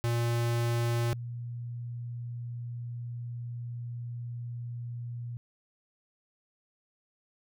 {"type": "tone pair in turn", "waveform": ["square", "sine"], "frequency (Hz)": [118, 119.58], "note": ["A#2", "A#2"], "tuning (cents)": [22, 45], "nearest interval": "unison", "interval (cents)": 23, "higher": "second", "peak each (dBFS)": [-27, -35], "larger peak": "first", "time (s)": [[0.04, 1.13], [1.13, 5.37]], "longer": "second", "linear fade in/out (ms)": 0, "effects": []}